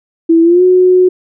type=tone with pitch glide; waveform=sine; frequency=330 to 366.2 Hz; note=E4 to F#4; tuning=+2 to -18 cents; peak=-4 dBFS; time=0.29-1.09 s; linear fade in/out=10 ms; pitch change=+180 cents; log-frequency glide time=0.42-0.63 s; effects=none